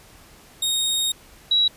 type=tone pair in turn; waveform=sawtooth / sine; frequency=3729 / 3886 Hz; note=A#7 / B7; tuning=0 / -29 cents; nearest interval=minor second; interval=71 cents; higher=second; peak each=-17 / -15 dBFS; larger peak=second; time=0.62-1.12 / 1.51-1.68 s; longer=first; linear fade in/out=5 ms; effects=pink hiss -49 dBFS RMS until 1.76 s + resampled to 32000 Hz